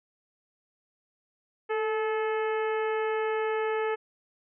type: harmonic tone with a mistuned harmonic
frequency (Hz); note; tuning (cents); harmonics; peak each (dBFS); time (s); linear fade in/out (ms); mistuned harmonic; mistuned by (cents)
432.4; A4; -30; 1 / 2 / 3 / 4 / 5 / 6 / 7; -27 / -34 / -37 / -38 / -41 / -45 / -50; 1.69-3.96; 20; 1; +30
effects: none